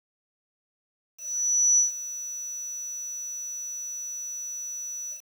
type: tone with ADSR envelope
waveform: sine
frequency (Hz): 5920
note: F#8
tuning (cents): 0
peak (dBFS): -16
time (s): 1.17-5.22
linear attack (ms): 610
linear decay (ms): 130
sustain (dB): -16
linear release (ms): 110
effects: 8-bit